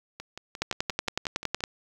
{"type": "two click trains", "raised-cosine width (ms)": 0.2, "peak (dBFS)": [-21, -9], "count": [9, 12], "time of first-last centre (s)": [[0.2, 1.606], [0.62, 1.639]], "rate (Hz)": [5.69, 10.8], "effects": ["8-bit"]}